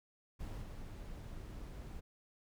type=noise with level steps; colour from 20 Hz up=brown; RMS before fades=-44 / -47 dBFS; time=0.39-2.01 s; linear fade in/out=20 ms; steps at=0.62 s; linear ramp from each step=2 ms; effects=none